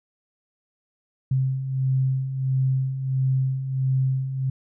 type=beating tone pair; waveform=sine; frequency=130.81 / 132.31 Hz; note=C3 / C3; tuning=0 / +20 cents; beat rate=1.5 Hz; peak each=-28 / -21 dBFS; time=1.31-4.5 s; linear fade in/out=5 ms; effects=none